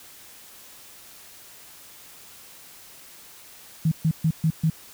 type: tone bursts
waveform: sine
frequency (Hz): 160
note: D#3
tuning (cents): +49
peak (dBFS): -17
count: 5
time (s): 3.85-4.7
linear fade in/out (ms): 5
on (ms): 66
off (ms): 130
effects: white hiss -47 dBFS RMS until 4.93 s